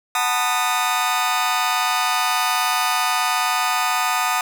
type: chord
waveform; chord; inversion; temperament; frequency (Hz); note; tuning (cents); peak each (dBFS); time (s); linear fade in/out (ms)
sawtooth; B dominant seventh; second; just; 740.8 / 889 / 987.8 / 1234.7; F#5 / A5 / B5 / D#6; +2 / +18 / 0 / -14; -20 / -21 / -23 / -18; 0.15-4.41; 2
effects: none